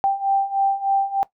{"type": "beating tone pair", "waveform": "sine", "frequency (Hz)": [784, 787.3], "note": ["G5", "G5"], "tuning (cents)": [0, 7], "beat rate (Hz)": 3.3, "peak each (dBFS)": [-22, -19], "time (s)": [0.04, 1.23], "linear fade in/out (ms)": 0, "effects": ["noise-tail reverb RT60 0.1 s tail -17 dB re dry"]}